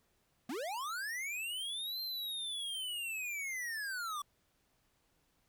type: linear two-way sweep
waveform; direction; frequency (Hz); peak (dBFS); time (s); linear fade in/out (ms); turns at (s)
square; up then down; 215.1 to 4175 to 1133; -38; 0.49-4.22; 5; 2.01
effects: pink hiss -75 dBFS RMS until 5.48 s